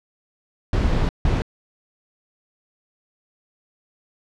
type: noise bursts at uneven times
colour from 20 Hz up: brown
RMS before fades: -19 dBFS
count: 2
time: 0.73-1.09 / 1.25-1.42 s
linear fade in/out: 2 ms
effects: low-pass 5000 Hz 12 dB/octave